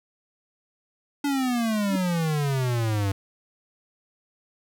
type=exponential sweep; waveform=square; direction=down; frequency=289.8 to 96.2 Hz; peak=-23 dBFS; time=1.24-3.12 s; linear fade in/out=5 ms
type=tone with exponential growth; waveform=sine; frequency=277.2 Hz; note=C#4; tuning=in tune; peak=-22 dBFS; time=1.83-1.96 s; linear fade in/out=5 ms; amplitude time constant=27 ms
effects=none